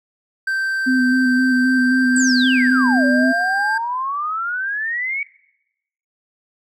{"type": "tone with pitch glide", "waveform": "triangle", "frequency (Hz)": [1560, 1589.1], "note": ["G6", "G6"], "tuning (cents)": [-9, 23], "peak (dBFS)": -16, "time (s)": [0.47, 3.78], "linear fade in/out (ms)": 5, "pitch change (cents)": 32, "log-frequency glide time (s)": [1.58, 2.73]}
{"type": "tone with vibrato", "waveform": "sine", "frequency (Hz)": 254.4, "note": "C4", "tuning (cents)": -48, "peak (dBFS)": -14, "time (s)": [0.86, 3.33], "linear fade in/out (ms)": 20, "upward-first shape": "square", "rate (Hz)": 3.8, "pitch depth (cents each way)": 20}
{"type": "exponential two-way sweep", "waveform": "sine", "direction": "down then up", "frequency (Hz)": [8250, 568, 2271], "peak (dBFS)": -20, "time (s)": [2.16, 5.23], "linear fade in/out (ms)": 2, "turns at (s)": 3.05}
{"effects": ["noise-tail reverb RT60 0.9 s tail -22 dB re dry"]}